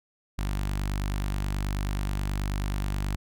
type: tone with notch filter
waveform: sawtooth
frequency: 49.34 Hz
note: G1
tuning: 12 cents sharp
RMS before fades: -29 dBFS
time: 0.38-3.16 s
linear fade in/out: 10 ms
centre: 470 Hz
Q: 1.1
effects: none